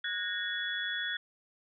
sine tone cluster, 1460 / 1647 / 1845 / 3397 Hz, F#6 / G#6 / A#6 / G#7, -24 / -15 / -18 / +38 cents, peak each -38 / -39 / -37 / -36 dBFS, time 0.04-1.17 s, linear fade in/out 5 ms, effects none

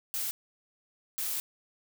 blue noise bursts at uneven times, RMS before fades -33 dBFS, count 2, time 0.14-0.31 / 1.18-1.4 s, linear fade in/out 0 ms, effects none

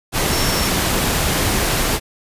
sine tone in noise, 5450 Hz, F8, 43 cents flat, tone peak -25 dBFS, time 0.29-0.71 s, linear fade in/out 50 ms, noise pink, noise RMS -18 dBFS, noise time 0.12-2 s, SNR -10 dB, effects resampled to 32000 Hz

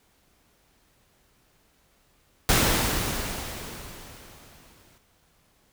pink noise with exponential decay, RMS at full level -19 dBFS, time 2.49-4.98 s, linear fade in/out 1 ms, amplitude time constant 540 ms, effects pink hiss -64 dBFS RMS until 5.72 s

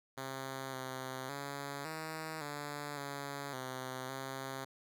5% pulse tone with pitch steps, 133.6 / 130.8 / 140.9 / 158.5 / 145.6 / 140.9 / 129.7 / 133.9 Hz, C3 / C3 / C#3 / D#3 / D3 / C#3 / C3 / C3, +36 / 0 / +29 / +32 / -15 / +29 / -15 / +40 cents, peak -29 dBFS, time 0.17-4.65 s, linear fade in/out 10 ms, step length 560 ms, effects none

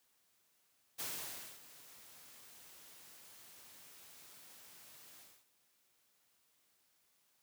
white noise with ADSR envelope, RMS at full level -41 dBFS, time 0.98-5.46 s, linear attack 20 ms, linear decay 580 ms, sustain -17 dB, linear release 260 ms, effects white hiss -75 dBFS RMS until 7.42 s + high-pass 80 Hz 12 dB/octave

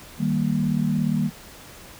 sine chord, Eb major, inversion none, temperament equal, 155.56 / 196 / 233.1 Hz, Eb3 / G3 / Bb3, 0 / 0 / 0 cents, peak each -24 dBFS, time 0.18-1.31 s, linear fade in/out 50 ms, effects pink hiss -44 dBFS RMS until 1.99 s

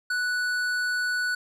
sine tone with tanh clipping, 1480 Hz, F#6, in tune, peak -26 dBFS, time 0.1-1.35 s, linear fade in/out 5 ms, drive 13 dB, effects none

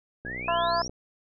click train, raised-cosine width 2 ms, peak -27 dBFS, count 41, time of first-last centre 0.25-0.895 s, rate 62 Hz
sine exponential sweep, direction up, 1600 to 5890 Hz, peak -33 dBFS, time 0.25-0.88 s, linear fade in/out 10 ms
harmonic tone, 340 Hz, F4, 46 cents flat, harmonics 2 / 3 / 4 / 5, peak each -26 / -26 / -33 / -35 dBFS, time 0.48-0.82 s, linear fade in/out 2 ms
effects none

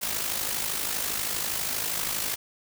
white noise with amplitude modulation, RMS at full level -27 dBFS, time 0.01-2.36 s, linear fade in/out 20 ms, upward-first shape sine, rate 52.5 Hz, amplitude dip 55%, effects none

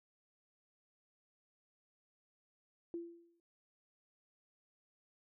sine tone with exponential decay, 340 Hz, F4, 46 cents flat, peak -37 dBFS, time 2.94-3.4 s, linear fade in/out 1 ms, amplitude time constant 100 ms, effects none

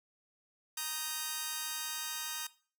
5% pulse chord, Eb major, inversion second, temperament just, 933.4 / 1244.5 / 1555.6 Hz, Bb5 / Eb6 / G6, +2 / 0 / -14 cents, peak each -29 / -30 / -31 dBFS, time 0.77-2.47 s, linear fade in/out 5 ms, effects noise-tail reverb RT60 0.4 s tail -18 dB re dry

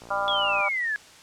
click train, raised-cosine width 1 ms, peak -30 dBFS, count 35, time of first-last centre 0.02-0.604 s, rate 58.2 Hz
harmonic tone, 198.9 Hz, G3, 25 cents sharp, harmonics 3 / 4 / 5 / 6 / 7, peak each -30 / -30 / -30 / -30 / -30 dBFS, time 0.1-0.69 s, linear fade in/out 10 ms
sine exponential sweep, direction down, 3413 to 1661.2 Hz, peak -24 dBFS, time 0.28-0.96 s, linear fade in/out 0 ms
effects white hiss -49 dBFS RMS until 1.22 s + low-pass 7000 Hz 12 dB/octave

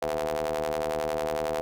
sawtooth ring-modulated tone, 77 Hz, D#2, 17 cents flat, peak -20 dBFS, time 0.02-1.61 s, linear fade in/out 0 ms, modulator 583 Hz, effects none

